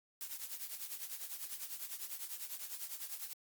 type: noise with tremolo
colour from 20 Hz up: blue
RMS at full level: -41 dBFS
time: 0.21-3.33 s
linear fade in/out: 0 ms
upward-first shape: triangle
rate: 10 Hz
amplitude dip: 80%
effects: Opus 48 kbps